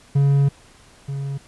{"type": "tone pair in turn", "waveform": "triangle", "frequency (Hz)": [140, 138.71], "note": ["C#3", "C#3"], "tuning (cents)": [18, 1], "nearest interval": "unison", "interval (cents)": 17, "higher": "first", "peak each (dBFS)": [-11, -22], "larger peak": "first", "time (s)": [[0.15, 0.49], [1.08, 1.38]], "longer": "first", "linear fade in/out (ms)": 10, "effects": ["pink hiss -50 dBFS RMS until 1.47 s", "resampled to 24000 Hz"]}